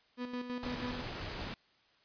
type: tone with tremolo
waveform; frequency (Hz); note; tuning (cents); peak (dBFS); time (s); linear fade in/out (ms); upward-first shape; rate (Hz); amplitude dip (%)
35% pulse; 246.9; B3; 0; -34; 0.17-1.03; 50; square; 6.1; 55
type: noise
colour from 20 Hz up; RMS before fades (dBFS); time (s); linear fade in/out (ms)
pink; -41; 0.63-1.54; 0
effects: white hiss -68 dBFS RMS until 2.04 s + resampled to 11025 Hz